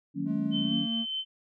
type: chord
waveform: sine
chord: D# minor seventh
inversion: none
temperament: just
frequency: 155.56 / 186.68 / 233.3 / 280 Hz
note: D#3 / F#3 / A#3 / C#4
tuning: 0 / +16 / +2 / +18 cents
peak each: -36 / -35 / -37 / -31 dBFS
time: 0.14-0.88 s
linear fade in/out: 50 ms
type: tone with pitch glide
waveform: triangle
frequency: 212.6 to 227.9 Hz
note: G#3 to A#3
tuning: +41 to -39 cents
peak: -28 dBFS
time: 0.25-1.06 s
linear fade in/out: 50 ms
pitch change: +120 cents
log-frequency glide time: 0.62-0.75 s
type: tone with tremolo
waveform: sine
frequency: 3074 Hz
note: G7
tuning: 35 cents flat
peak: -29 dBFS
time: 0.51-1.25 s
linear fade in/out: 50 ms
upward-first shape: sine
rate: 4.9 Hz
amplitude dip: 30%
effects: none